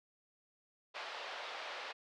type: band-pass noise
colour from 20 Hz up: pink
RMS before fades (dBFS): -45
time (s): 0.94-1.93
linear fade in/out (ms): 20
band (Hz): 560 to 4200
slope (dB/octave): 24
effects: none